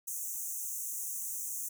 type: high-pass noise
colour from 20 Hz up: pink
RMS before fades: -38 dBFS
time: 0.07-1.69 s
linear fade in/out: 10 ms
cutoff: 6100 Hz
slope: 96 dB/octave
effects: none